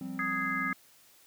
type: chord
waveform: triangle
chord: F suspended second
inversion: none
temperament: equal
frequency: 174.61 / 196 / 261.6 Hz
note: F3 / G3 / C4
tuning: 0 / 0 / 0 cents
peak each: -41 / -39 / -36 dBFS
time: 0.01-0.73 s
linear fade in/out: 2 ms
type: harmonic tone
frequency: 415.4 Hz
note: G#4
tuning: in tune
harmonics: 3 / 4 / 5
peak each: -34 / -34 / -34 dBFS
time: 0.19-0.73 s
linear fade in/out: 2 ms
effects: white hiss -60 dBFS RMS until 1.26 s + high-pass 80 Hz 12 dB/octave